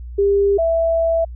sine tone pair in turn, 400 / 660.7 Hz, G4 / E5, +35 / +4 cents, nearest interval major sixth, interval 869 cents, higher second, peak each -12 / -14 dBFS, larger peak first, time 0.18-0.58 / 0.58-1.25 s, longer second, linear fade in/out 10 ms, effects added 60 Hz sine -29 dBFS peak until 1.35 s

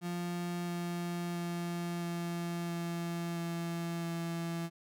35% pulse tone with pitch steps, 174.61 / 173.5 / 172.41 / 171.31 / 170.23 / 169.15 / 168.08 Hz, F3 / F3 / F3 / F3 / F3 / E3 / E3, 0 / -11 / -22 / -33 / -44 / +45 / +34 cents, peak -33 dBFS, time 0.01-4.7 s, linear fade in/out 50 ms, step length 670 ms, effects none

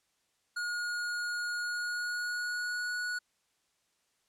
square tone with pitch glide, 1438 to 1462.3 Hz, F#6 to F#6, -50 to -21 cents, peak -33 dBFS, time 0.56-3.19 s, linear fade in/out 10 ms, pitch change +29 cents, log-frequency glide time 1.57-2.92 s, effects white hiss -75 dBFS RMS until 4.28 s + low-pass 9000 Hz 12 dB/octave

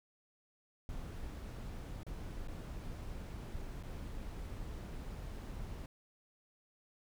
brown noise with dropouts, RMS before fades -44 dBFS, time 0.89-5.86 s, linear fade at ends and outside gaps 1 ms, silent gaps 2.032-2.066 / 2.474-2.483 / 3.827-3.834 s, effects none

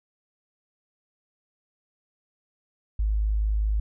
sine tone, 52.6 Hz, G#1, 23 cents sharp, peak -21 dBFS, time 2.99-3.8 s, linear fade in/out 5 ms, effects none

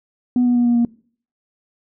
sine tone with pitch steps, 246.9 / 244.2 / 241.5 / 238.9 / 236.3 Hz, B3 / B3 / B3 / A#3 / A#3, 0 / -19 / -39 / +43 / +24 cents, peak -11 dBFS, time 0.36-0.85 s, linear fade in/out 2 ms, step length 98 ms, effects noise-tail reverb RT60 0.5 s tail -23 dB re dry + tanh soft clip ceiling -10 dBFS

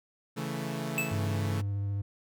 sawtooth chord, A major, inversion first, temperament equal, 138.59 / 164.81 / 220 Hz, C#3 / E3 / A3, 0 / 0 / 0 cents, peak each -33 dBFS, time 0.36-1.62 s, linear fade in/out 20 ms
square tone with exponential decay, 2620 Hz, E7, 11 cents flat, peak -25 dBFS, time 0.98-1.22 s, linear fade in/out 0 ms, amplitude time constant 52 ms
triangle tone with vibrato, 100.3 Hz, G2, 40 cents sharp, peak -27 dBFS, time 1.11-2.02 s, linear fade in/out 10 ms, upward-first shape square, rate 14 Hz, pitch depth 10 cents each way
effects none

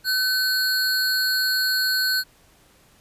square tone pair together, 1523 / 4308 Hz, F#6 / C8, +50 / +50 cents, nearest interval octave + tritone, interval 1800 cents, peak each -23 dBFS, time 0.04-2.24 s, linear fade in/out 50 ms, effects pink hiss -56 dBFS RMS until 3 s + resampled to 32000 Hz

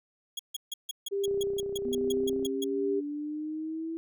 sawtooth tone bursts, 3322 Hz, G#7, in tune, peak -29 dBFS, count 14, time 0.37-2.642 s, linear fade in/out 5 ms, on 23 ms, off 150 ms
sine tone with tremolo, 397.5 Hz, G4, 24 cents sharp, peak -26 dBFS, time 1.11-3.01 s, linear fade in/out 20 ms, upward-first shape sine, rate 1.2 Hz, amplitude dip 45%
click train, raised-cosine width 2 ms, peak -32 dBFS, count 38, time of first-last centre 1.28-2.458 s, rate 31.4 Hz
sine exponential sweep, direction up, 246.9 to 329.6 Hz, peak -32 dBFS, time 1.85-3.97 s, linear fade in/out 0 ms
effects none

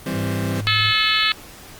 sawtooth chord, C major, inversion first, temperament just, 163.52 / 196.22 / 261.6 Hz, E3 / G3 / C4, -14 / +2 / 0 cents, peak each -23 dBFS, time 0.06-0.61 s, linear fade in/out 5 ms
sine tone with pitch glide, 103.83 to 106.38 Hz, G#2 to G#2, 0 to +42 cents, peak -24 dBFS, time 0.12-0.94 s, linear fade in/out 50 ms, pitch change +42 cents, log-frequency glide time 0.59-0.74 s
harmonic tone, 432.1 Hz, A4, 31 cents flat, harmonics 3 / 4 / 5 / 6 / 7 / 8 / 9 / 10, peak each -24 / -24 / -24 / -24 / -24 / -24 / -24 / -24 dBFS, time 0.67-1.32 s, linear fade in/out 0 ms
effects pink hiss -41 dBFS RMS until 1.79 s + Opus 24 kbps

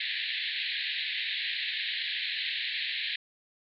white band-pass noise, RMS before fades -33 dBFS, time 0-3.16 s, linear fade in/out 5 ms, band 1700 to 4200 Hz, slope 96 dB/octave, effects none

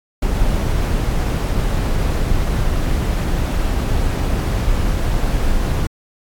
brown noise, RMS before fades -17 dBFS, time 0.22-5.87 s, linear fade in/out 5 ms, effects AAC 64 kbps

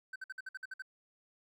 triangle tone bursts, 1535 Hz, G6, 37 cents flat, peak -38 dBFS, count 9, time 0.13-0.822 s, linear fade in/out 5 ms, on 28 ms, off 55 ms, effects none

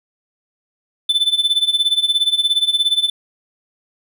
triangle tone with tremolo, 3520 Hz, A7, in tune, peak -9 dBFS, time 1.09-3.1 s, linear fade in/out 5 ms, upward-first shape sine, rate 17 Hz, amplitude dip 85%, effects none

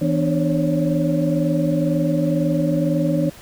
sine tone cluster, 162.9 / 249.7 / 297.7 / 542 / 564 Hz, E3 / B3 / D4 / C#5 / C#5, -20 / +19 / +24 / -39 / +30 cents, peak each -20 / -25 / -21 / -28 / -25 dBFS, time 0.01-3.3 s, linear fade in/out 10 ms, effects pink hiss -43 dBFS RMS until 3.41 s

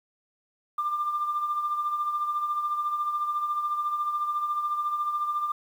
sine tone with tremolo, 1194 Hz, D6, 28 cents sharp, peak -22 dBFS, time 0.78-5.52 s, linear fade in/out 5 ms, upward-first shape triangle, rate 14 Hz, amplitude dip 60%, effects tanh soft clip ceiling -19 dBFS + 9-bit

